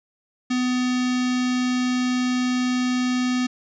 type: tone with notch filter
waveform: square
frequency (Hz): 250.9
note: B3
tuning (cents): +28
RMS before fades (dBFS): -22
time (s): 0.5-3.47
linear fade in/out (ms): 10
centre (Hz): 590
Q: 0.57
effects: resampled to 16000 Hz + 10-bit